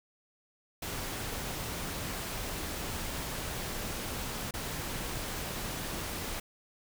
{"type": "noise with dropouts", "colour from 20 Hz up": "pink", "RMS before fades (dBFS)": -37, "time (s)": [0.82, 6.4], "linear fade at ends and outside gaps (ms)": 5, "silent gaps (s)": [4.51, 4.538], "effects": []}